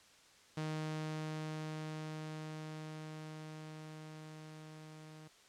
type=tone with level ramp; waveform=sawtooth; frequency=155.56 Hz; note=D#3; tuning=in tune; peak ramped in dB=-33 to -48 dBFS; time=0.57-5.28 s; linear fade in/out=5 ms; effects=white hiss -63 dBFS RMS until 5.48 s + low-pass 7000 Hz 12 dB/octave